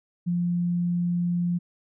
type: tone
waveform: sine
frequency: 174.61 Hz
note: F3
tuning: in tune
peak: -22 dBFS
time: 0.26-1.59 s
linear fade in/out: 20 ms
effects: none

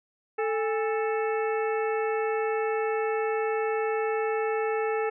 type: harmonic tone with a mistuned harmonic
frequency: 440 Hz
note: A4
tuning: in tune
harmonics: 1 / 2 / 3 / 4 / 5 / 6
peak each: -26 / -32 / -36 / -38 / -40 / -42 dBFS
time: 0.38-5.1 s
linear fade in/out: 10 ms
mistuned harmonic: 2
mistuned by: -120 cents
effects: none

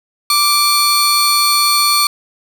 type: tone pair together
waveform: sawtooth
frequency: 1174.7 / 4388 Hz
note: D6 / C#8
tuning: 0 / -18 cents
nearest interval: octave + major seventh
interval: 2282 cents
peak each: -10 dBFS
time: 0.3-2.07 s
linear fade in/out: 2 ms
effects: none

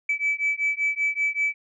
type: beating tone pair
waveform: sine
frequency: 2300 / 2305.2 Hz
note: D7 / D7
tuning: -37 / -33 cents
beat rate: 5.2 Hz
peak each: -24 dBFS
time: 0.09-1.54 s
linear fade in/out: 5 ms
effects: tanh soft clip ceiling -16 dBFS

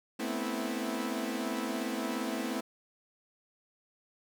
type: tone cluster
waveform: sawtooth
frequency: 219.7 / 245.4 / 262.6 / 327.8 Hz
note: A3 / B3 / C4 / E4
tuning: -2 / -11 / +6 / -10 cents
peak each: -34 / -34 / -34 / -34 dBFS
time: 0.19-2.61 s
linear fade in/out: 10 ms
effects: none

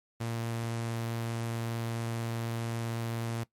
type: tone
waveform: sawtooth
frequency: 115.6 Hz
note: A#2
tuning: 14 cents flat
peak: -28 dBFS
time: 0.2-3.44 s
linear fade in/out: 10 ms
effects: noise-tail reverb RT60 0.1 s tail -19 dB re dry + MP3 64 kbps

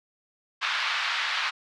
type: band-pass noise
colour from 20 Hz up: pink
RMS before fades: -28 dBFS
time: 0.61-1.51 s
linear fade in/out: 20 ms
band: 1100 to 4100 Hz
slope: 24 dB/octave
effects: none

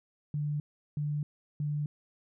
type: tone bursts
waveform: sine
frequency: 147.8 Hz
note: D3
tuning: 11 cents sharp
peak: -29 dBFS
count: 3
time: 0.34-1.86 s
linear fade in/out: 2 ms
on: 260 ms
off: 370 ms
effects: none

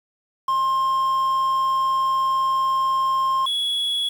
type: tone pair in turn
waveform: triangle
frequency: 1061 / 3368 Hz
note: C6 / G#7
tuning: +24 / +24 cents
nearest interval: octave + minor sixth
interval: 2000 cents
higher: second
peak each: -16 / -19 dBFS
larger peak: first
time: 0.48-3.46 / 3.46-4.09 s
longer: first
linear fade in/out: 5 ms
effects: 7-bit

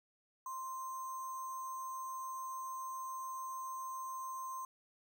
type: tone with sample-and-hold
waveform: sine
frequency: 1046.5 Hz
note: C6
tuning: in tune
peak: -40 dBFS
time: 0.46-4.65 s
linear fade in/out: 2 ms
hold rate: 7350 Hz
effects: none

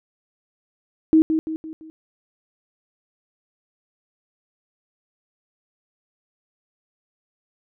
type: tone with echo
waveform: sine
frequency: 317.3 Hz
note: D#4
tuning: 34 cents sharp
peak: -10 dBFS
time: 1.13-1.22 s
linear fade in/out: 0 ms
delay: 170 ms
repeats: 4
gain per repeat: -7 dB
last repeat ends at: 1.9 s
effects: none

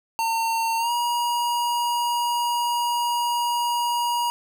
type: tone with pitch glide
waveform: square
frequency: 910 to 955.2 Hz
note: A#5 to A#5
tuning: -42 to +42 cents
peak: -22 dBFS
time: 0.19-4.3 s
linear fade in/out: 0 ms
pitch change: +84 cents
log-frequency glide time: 0.78-0.91 s
effects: none

